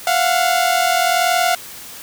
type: tone pair together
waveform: sawtooth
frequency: 687.1 / 728 Hz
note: F5 / F#5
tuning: -28 / -28 cents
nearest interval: minor second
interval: 100 cents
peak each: -13 dBFS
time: 0.07-1.55 s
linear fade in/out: 2 ms
effects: white hiss -35 dBFS RMS until 2.02 s